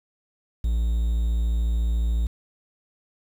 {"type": "tone with quantisation", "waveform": "triangle", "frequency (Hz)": 57, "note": "A#1", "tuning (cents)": -38, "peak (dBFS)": -18, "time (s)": [0.64, 2.27], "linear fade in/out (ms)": 5, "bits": 8, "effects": []}